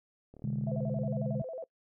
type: click train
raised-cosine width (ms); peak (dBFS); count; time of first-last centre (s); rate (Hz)
2; -38; 27; 0.34-1.047; 36.8
type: chord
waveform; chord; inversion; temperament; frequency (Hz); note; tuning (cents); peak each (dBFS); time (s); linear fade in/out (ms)
sine; G# diminished; first; equal with one note detuned; 126.21 / 146.83 / 207.7; B2 / D3 / G#3; +38 / 0 / 0; -35; 0.44-1.42; 2
type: tone with vibrato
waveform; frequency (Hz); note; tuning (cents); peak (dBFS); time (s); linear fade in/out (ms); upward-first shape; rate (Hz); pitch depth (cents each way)
sine; 581; D5; -19; -37; 0.67-1.64; 2; square; 11; 210
effects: noise-tail reverb RT60 0.1 s tail -23 dB re dry